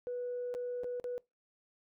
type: tone with dropouts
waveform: sine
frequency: 490.9 Hz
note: B4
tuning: 10 cents flat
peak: -34 dBFS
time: 0.07-1.18 s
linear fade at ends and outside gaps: 0 ms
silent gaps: 0.541-0.549 / 0.835-0.843 / 0.999-1.042 s
effects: noise-tail reverb RT60 0.2 s tail -23 dB re dry + tanh soft clip ceiling -31 dBFS